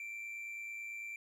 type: tone with amplitude modulation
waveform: triangle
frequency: 2349 Hz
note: D7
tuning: in tune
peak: -38 dBFS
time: 0-1.16 s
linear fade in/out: 2 ms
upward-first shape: sine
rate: 109 Hz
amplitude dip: 40%
effects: none